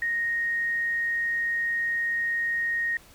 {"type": "tone", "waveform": "sine", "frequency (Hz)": 1864.7, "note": "A#6", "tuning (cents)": 0, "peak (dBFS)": -24, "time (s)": [0.02, 2.97], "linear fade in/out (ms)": 2, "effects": ["pink hiss -53 dBFS RMS until 3.14 s"]}